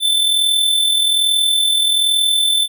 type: tone with amplitude modulation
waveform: square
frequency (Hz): 3531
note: A7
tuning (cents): +5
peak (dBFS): -11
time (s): 0-2.68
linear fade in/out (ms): 50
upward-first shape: sine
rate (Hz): 41.2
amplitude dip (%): 45
effects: none